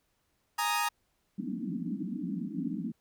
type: chord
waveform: sawtooth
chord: Ab suspended second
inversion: none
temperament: equal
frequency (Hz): 830.6 / 932.3 / 1244.5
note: Ab5 / Bb5 / Eb6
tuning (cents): 0 / 0 / 0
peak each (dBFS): -30 / -27 / -29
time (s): 0.58-0.89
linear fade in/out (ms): 10
type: band-pass noise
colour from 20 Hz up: pink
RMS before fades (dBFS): -35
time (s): 1.38-2.92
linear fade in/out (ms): 10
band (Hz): 170 to 310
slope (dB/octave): 96
effects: pink hiss -75 dBFS RMS until 3 s